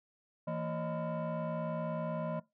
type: tone with frequency modulation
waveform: sine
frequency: 227.5 Hz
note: A#3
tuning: 42 cents flat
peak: -31 dBFS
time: 0.47-2.4 s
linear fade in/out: 10 ms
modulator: 391 Hz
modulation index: 1.7
effects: noise-tail reverb RT60 0.2 s tail -21 dB re dry + tanh soft clip ceiling -32 dBFS